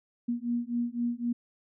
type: beating tone pair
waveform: sine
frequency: 236.7 / 240.6 Hz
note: A#3 / B3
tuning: +27 / -45 cents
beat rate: 3.9 Hz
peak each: -31 dBFS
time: 0.28-1.33 s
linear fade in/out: 10 ms
effects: none